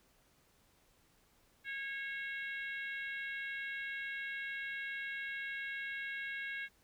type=harmonic tone; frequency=547 Hz; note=C#5; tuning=23 cents flat; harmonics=3 / 4 / 5 / 6 / 7; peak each=-41 / -43 / -50 / -55 / -55 dBFS; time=1.64-6.69 s; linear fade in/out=50 ms; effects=pink hiss -70 dBFS RMS until 6.83 s